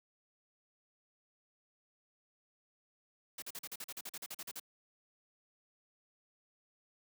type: noise bursts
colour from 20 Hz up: white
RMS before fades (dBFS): -44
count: 15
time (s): 3.38-4.598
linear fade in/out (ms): 5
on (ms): 42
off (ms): 42
effects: high-pass 150 Hz 12 dB/octave